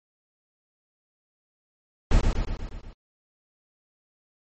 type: noise with echo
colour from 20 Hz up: brown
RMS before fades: -17 dBFS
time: 2.11-2.21 s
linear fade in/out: 2 ms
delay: 120 ms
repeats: 6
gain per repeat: -4 dB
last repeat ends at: 2.93 s
effects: MP3 32 kbps